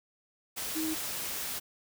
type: tone in noise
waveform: sine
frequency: 316.6 Hz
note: D#4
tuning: 30 cents sharp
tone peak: -31 dBFS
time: 0.75-0.95 s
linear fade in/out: 20 ms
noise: white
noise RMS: -36 dBFS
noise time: 0.56-1.6 s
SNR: +2 dB
effects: none